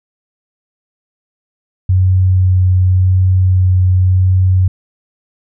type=tone with vibrato; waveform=sine; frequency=92.5 Hz; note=F#2; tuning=in tune; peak=-7 dBFS; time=1.89-4.68 s; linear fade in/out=5 ms; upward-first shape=sine; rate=0.9 Hz; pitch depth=10 cents each way; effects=none